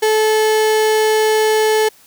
35% pulse tone, 433.8 Hz, A4, 25 cents flat, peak -10 dBFS, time 0.02-1.89 s, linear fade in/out 10 ms, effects white hiss -48 dBFS RMS until 2.06 s + high-pass 60 Hz 12 dB/octave

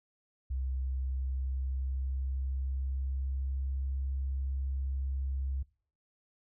sine tone with pitch glide, 65.41 to 67.29 Hz, C2 to C2, 0 to +49 cents, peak -30 dBFS, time 0.5-5.63 s, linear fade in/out 10 ms, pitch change +49 cents, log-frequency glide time 0.73-3.91 s, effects noise-tail reverb RT60 0.5 s tail -23 dB re dry + tanh soft clip ceiling -26 dBFS

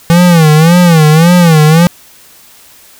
square tone with vibrato, 164.81 Hz, E3, in tune, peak -3 dBFS, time 0.1-1.87 s, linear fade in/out 0 ms, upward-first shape sine, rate 1.8 Hz, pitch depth 140 cents each way, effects white hiss -39 dBFS RMS until 2.99 s

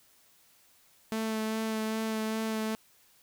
sawtooth tone with vibrato, 220 Hz, A3, in tune, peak -26 dBFS, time 1.12-2.75 s, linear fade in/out 0 ms, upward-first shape sine, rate 2.5 Hz, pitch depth 14 cents each way, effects white hiss -63 dBFS RMS until 3.22 s

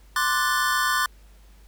square chord, D dominant seventh, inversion third, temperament equal, 1046.5 / 1174.7 / 1480 / 1760 Hz, C6 / D6 / F#6 / A6, 0 / 0 / 0 / 0 cents, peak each -27 dBFS, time 0.16-1.06 s, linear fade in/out 2 ms, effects added 50 Hz sine -48 dBFS peak until 1.67 s + pink hiss -59 dBFS RMS until 1.67 s

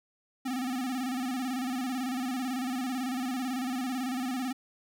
square tone with vibrato, 255.6 Hz, C4, 40 cents flat, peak -31 dBFS, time 0.45-4.53 s, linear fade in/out 10 ms, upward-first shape square, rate 18 Hz, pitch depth 70 cents each way, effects none

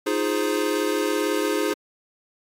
square chord, F minor seventh, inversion third, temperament equal, 311.1 / 349.2 / 415.3 / 523.3 Hz, Eb4 / F4 / Ab4 / C5, 0 / 0 / 0 / 0 cents, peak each -27 / -29 / -26 / -30 dBFS, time 0.06-1.74 s, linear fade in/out 10 ms, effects AAC 48 kbps

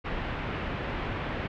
pink low-pass noise, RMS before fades -33 dBFS, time 0.04-1.48 s, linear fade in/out 20 ms, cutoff 2800 Hz, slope 24 dB/octave, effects none

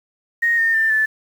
sine tone with pitch steps, 1864.7 / 1825.3 / 1786.7 / 1748.9 Hz, A#6 / A#6 / A6 / A6, 0 / -37 / +26 / -11 cents, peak -14 dBFS, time 0.42-1.06 s, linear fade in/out 10 ms, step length 160 ms, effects 7-bit

